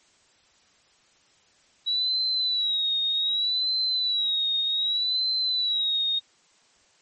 sine tone with vibrato, 3891 Hz, B7, 27 cents flat, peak -22 dBFS, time 1.86-6.2 s, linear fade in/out 20 ms, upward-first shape sine, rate 0.65 Hz, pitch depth 82 cents each way, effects white hiss -61 dBFS RMS until 7.01 s + MP3 32 kbps

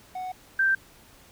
triangle / sine tone pair in turn, 740 / 1568 Hz, F#5 / G6, 0 / 0 cents, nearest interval octave + minor second, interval 1300 cents, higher second, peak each -29 / -19 dBFS, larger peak second, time 0.15-0.32 / 0.59-0.75 s, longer first, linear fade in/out 5 ms, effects pink hiss -54 dBFS RMS until 1.31 s

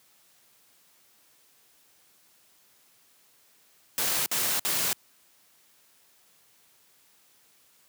white noise bursts, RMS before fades -27 dBFS, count 3, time 3.98-4.93 s, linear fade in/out 0 ms, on 280 ms, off 55 ms, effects white hiss -62 dBFS RMS until 7.88 s + high-pass 100 Hz 12 dB/octave

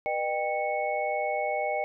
sine tone cluster, 486.3 / 608 / 788 / 2206 Hz, B4 / D#5 / G5 / C#7, -27 / -40 / +9 / -9 cents, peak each -35 / -30 / -30 / -34 dBFS, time 0.06-1.84 s, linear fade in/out 0 ms, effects none

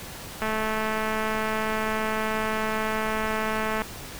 click train, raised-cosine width 0.5 ms, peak -13 dBFS, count 742, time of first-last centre 0.42-3.819 s, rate 218 Hz, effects pink hiss -39 dBFS RMS until 4.19 s

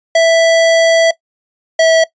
square tone pair in turn, 659.3 / 650.6 Hz, E5 / E5, 0 / -23 cents, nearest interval unison, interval 23 cents, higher first, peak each -7 dBFS, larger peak neither, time 0.15-1.11 / 1.79-2.04 s, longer first, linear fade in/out 5 ms, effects noise-tail reverb RT60 0.1 s tail -19 dB re dry + resampled to 16000 Hz

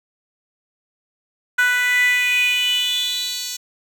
10% pulse tone with high-pass filter sweep, 494.6 Hz, B4, 3 cents sharp, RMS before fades -19 dBFS, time 1.58-3.57 s, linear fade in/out 10 ms, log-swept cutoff 1500 to 4900 Hz, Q 6.8, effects none

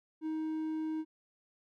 triangle tone, 314.6 Hz, D#4, 19 cents sharp, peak -31 dBFS, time 0.21-1.05 s, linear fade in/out 50 ms, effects none

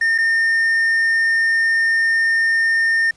triangle tone with dropouts, 1818 Hz, A#6, 44 cents flat, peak -12 dBFS, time 0.01-3.11 s, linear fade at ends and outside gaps 5 ms, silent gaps 0.18-0.184 s, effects pink hiss -54 dBFS RMS until 3.16 s + resampled to 22050 Hz

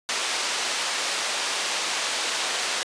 white band-pass noise, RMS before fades -27 dBFS, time 0.09-2.83 s, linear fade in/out 0 ms, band 450 to 5500 Hz, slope 12 dB/octave, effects resampled to 22050 Hz

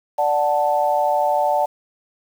sine chord, D major, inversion none, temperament equal, 587.3 / 740 / 880 Hz, D5 / F#5 / A5, 0 / 0 / 0 cents, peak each -20 dBFS, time 0.18-1.66 s, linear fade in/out 10 ms, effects 7-bit

